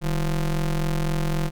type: ring-modulated tone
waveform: square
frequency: 88.1 Hz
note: F2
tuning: 16 cents sharp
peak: -19 dBFS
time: 0.01-1.51 s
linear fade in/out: 50 ms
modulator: 66.2 Hz
effects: none